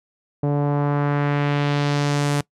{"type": "tone with low-pass filter sweep", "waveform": "sawtooth", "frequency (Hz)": 144.5, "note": "D3", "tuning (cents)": -28, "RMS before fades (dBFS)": -20, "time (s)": [0.43, 2.41], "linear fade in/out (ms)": 5, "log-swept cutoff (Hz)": [590, 10000], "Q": 1.2, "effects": ["noise-tail reverb RT60 0.1 s tail -22 dB re dry"]}